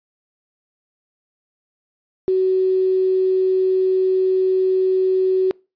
sine tone with quantisation, 375.3 Hz, F#4, 25 cents sharp, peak -14 dBFS, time 2.28-5.51 s, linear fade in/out 0 ms, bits 7, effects noise-tail reverb RT60 0.3 s tail -26 dB re dry + resampled to 11025 Hz

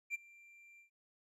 triangle tone with ADSR envelope, 2365 Hz, D7, 12 cents sharp, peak -32 dBFS, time 0.1-0.9 s, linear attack 44 ms, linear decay 19 ms, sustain -24 dB, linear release 110 ms, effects resampled to 32000 Hz

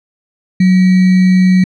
sine tone with sample-and-hold, 185 Hz, F#3, in tune, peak -5 dBFS, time 0.6-1.64 s, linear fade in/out 5 ms, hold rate 2100 Hz, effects low-pass 4000 Hz 12 dB/octave

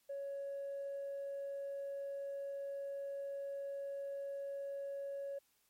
triangle tone with tanh clipping, 557 Hz, C#5, 8 cents sharp, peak -40 dBFS, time 0.09-5.39 s, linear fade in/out 10 ms, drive 5 dB, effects white hiss -75 dBFS RMS until 5.69 s + MP3 64 kbps

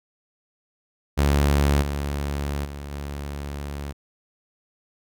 sawtooth tone with level steps, 71.4 Hz, D2, 48 cents flat, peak -13 / -21 / -29 / -26 dBFS, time 1.17-3.93 s, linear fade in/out 20 ms, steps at 1.81 / 2.64 / 2.91 s, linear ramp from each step 20 ms, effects none

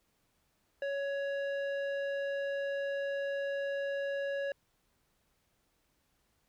square tone with low-pass filter, 558 Hz, C#5, 11 cents sharp, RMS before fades -35 dBFS, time 0.82-4.52 s, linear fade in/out 2 ms, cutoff 2100 Hz, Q 1.1, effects pink hiss -75 dBFS RMS until 6.48 s

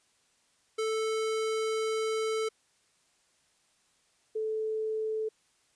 square / sine tone pair in turn, 440 / 436.7 Hz, A4 / A4, 0 / -13 cents, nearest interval unison, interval 13 cents, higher first, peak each -29 / -29 dBFS, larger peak neither, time 0.78-2.49 / 4.35-5.29 s, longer first, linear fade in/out 10 ms, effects white hiss -69 dBFS RMS until 5.75 s + resampled to 22050 Hz

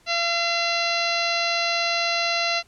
harmonic tone, 682 Hz, F5, 41 cents flat, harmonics 1 / 2 / 3 / 4 / 5 / 6 / 7 / 8 / 9, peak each -27 / -30 / -29 / -27 / -36 / -27 / -32 / -39 / -37 dBFS, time 0.06-2.63 s, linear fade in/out 50 ms, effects pink hiss -58 dBFS RMS until 2.67 s + low-pass 10000 Hz 12 dB/octave

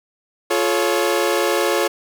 sawtooth chord, F augmented, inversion none, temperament equal with one note detuned, 349.2 / 429.2 / 554.4 Hz, F4 / A4 / C#5, 0 / -43 / 0 cents, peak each -17 dBFS, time 0.5-1.88 s, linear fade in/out 10 ms, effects none

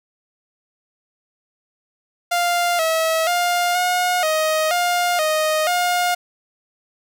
sawtooth tone with pitch steps, 699 / 646 / 705 / 720 / 627 / 707 / 622 / 712 Hz, F5 / E5 / F5 / F#5 / D#5 / F5 / D#5 / F5, +1 / -35 / +16 / -47 / +13 / +21 / -1 / +33 cents, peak -13 dBFS, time 2.31-6.15 s, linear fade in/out 10 ms, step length 480 ms, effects none

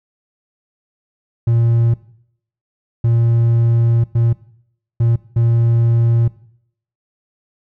triangle tone bursts at uneven times, 116.54 Hz, A#2, in tune, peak -9 dBFS, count 5, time 1.47-1.94 / 3.04-4.04 / 4.15-4.33 / 5-5.16 / 5.36-6.28 s, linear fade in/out 5 ms, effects noise-tail reverb RT60 0.7 s tail -19 dB re dry

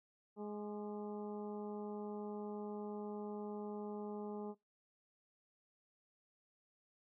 harmonic tone with a mistuned harmonic, 208.6 Hz, G#3, 8 cents sharp, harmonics 1 / 2 / 3 / 4 / 5 / 6, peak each -45 / -45 / -56 / -52 / -60 / -63 dBFS, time 0.36-4.55 s, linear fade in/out 50 ms, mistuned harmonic 6, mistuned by -49 cents, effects noise-tail reverb RT60 0.2 s tail -22 dB re dry

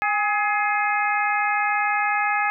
harmonic tone with a mistuned harmonic, 421.8 Hz, G#4, 27 cents sharp, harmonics 2 / 3 / 4 / 5 / 6, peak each -23 / -26 / -26 / -27 / -29 dBFS, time 0.02-2.5 s, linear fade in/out 0 ms, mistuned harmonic 2, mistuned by -49 cents, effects none

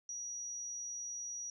sine tone, 5790 Hz, F#8, 38 cents flat, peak -40 dBFS, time 0.09-1.5 s, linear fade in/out 2 ms, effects none

